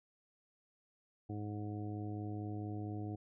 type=harmonic tone; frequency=104.4 Hz; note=G#2; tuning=10 cents sharp; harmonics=1 / 2 / 3 / 4 / 5 / 6 / 7; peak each=-41 / -48 / -44 / -52 / -58 / -61 / -52 dBFS; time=1.29-3.16 s; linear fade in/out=10 ms; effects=none